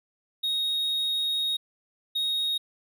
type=tone pair in turn; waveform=triangle; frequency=3749 / 3749 Hz; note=A#7 / A#7; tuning=+9 / +9 cents; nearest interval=unison; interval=0 cents; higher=neither; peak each=-23 dBFS; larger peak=neither; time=0.43-1.57 / 2.15-2.58 s; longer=first; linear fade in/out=10 ms; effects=none